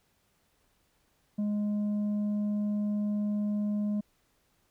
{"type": "tone with tanh clipping", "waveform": "sine", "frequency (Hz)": 207.7, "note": "G#3", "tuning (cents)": 0, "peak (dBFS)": -28, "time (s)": [1.38, 4.01], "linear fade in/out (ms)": 10, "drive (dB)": 4, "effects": ["pink hiss -71 dBFS RMS until 4.7 s"]}